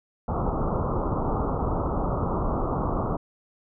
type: low-pass noise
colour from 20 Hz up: pink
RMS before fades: -26 dBFS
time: 0.28-3.17 s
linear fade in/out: 5 ms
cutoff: 1300 Hz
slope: 96 dB/octave
effects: none